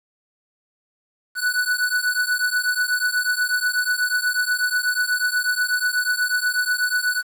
square beating tone pair, 1480 / 1488.2 Hz, F#6 / F#6, 0 / +10 cents, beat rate 8.2 Hz, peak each -23 dBFS, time 1.35-7.23 s, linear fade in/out 50 ms, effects 8-bit

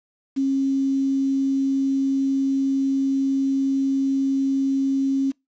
sine tone with quantisation, 271.1 Hz, C#4, 38 cents flat, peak -18 dBFS, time 0.36-5.32 s, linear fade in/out 20 ms, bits 7, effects noise-tail reverb RT60 0.2 s tail -23 dB re dry + resampled to 16000 Hz

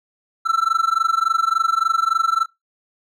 triangle tone with amplitude modulation, 1335 Hz, E6, 22 cents sharp, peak -10 dBFS, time 0.45-2.46 s, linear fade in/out 20 ms, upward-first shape sine, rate 23.5 Hz, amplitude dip 95%, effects noise-tail reverb RT60 0.2 s tail -24 dB re dry

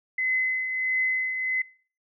sine tone with tremolo, 2037 Hz, C7, 47 cents flat, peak -21 dBFS, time 0.18-1.62 s, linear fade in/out 5 ms, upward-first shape triangle, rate 1.5 Hz, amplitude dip 55%, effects noise-tail reverb RT60 0.4 s tail -19 dB re dry

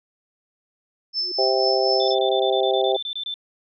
sine tone with tremolo, 5274 Hz, E8, in tune, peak -20 dBFS, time 1.13-2.15 s, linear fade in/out 50 ms, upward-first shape triangle, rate 4.1 Hz, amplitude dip 60%
sine tone with exponential growth, 361.3 Hz, F#4, 41 cents flat, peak -29 dBFS, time 1.14-1.32 s, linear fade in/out 5 ms, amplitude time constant 39 ms
harmonic tone, 130.81 Hz, C3, in tune, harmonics 3 / 4 / 5 / 6, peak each -22 / -23 / -24 / -25 dBFS, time 1.38-2.97 s, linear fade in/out 10 ms
sine tone bursts, 3539 Hz, A7, 9 cents sharp, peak -26 dBFS, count 13, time 2-3.341 s, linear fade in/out 2 ms, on 81 ms, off 24 ms
effects none

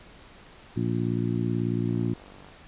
harmonic tone, 58.27 Hz, A#1, in tune, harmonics 2 / 3 / 4 / 5 / 6, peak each -28 / -30 / -31 / -32 / -33 dBFS, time 0.76-2.14 s, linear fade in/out 10 ms
click train, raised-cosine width 1 ms, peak -35 dBFS, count 30, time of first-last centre 1.89-2.487 s, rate 48.6 Hz
effects pink hiss -50 dBFS RMS until 2.67 s + resampled to 8000 Hz

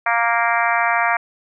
harmonic tone, 233.1 Hz, A#3, in tune, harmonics 3 / 4 / 5 / 6 / 7 / 8 / 9 / 10, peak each -21 / -22 / -23 / -24 / -24 / -25 / -26 / -26 dBFS, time 0.06-1.17 s, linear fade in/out 5 ms, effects none

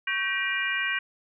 sine tone cluster, 1114 / 1554 / 1909 / 2388 / 2846 Hz, C#6 / G6 / A#6 / D7 / F7, +8 / -16 / +41 / +28 / +32 cents, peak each -37 / -30 / -30 / -30 / -34 dBFS, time 0.07-0.99 s, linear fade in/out 5 ms, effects none

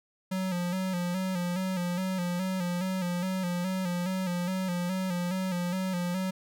square tone with vibrato, 181.8 Hz, F#3, 30 cents flat, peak -29 dBFS, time 0.31-6.31 s, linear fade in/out 10 ms, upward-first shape square, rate 2.4 Hz, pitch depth 55 cents each way, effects none

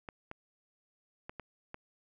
clicks, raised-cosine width 0.5 ms, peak -27 dBFS, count 5, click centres 0.088 / 0.314 / 1.295 / 1.397 / 1.744 s, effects none

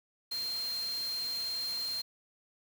sine tone in noise, 4186 Hz, C8, in tune, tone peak -33 dBFS, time 0.31-2.02 s, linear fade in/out 10 ms, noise white, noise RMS -45 dBFS, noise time 0.31-2.02 s, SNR +9 dB, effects none

